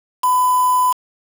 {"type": "tone with quantisation", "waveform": "sine", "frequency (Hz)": 1003, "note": "B5", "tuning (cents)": 26, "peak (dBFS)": -12, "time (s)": [0.23, 0.93], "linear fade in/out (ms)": 10, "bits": 4, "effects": []}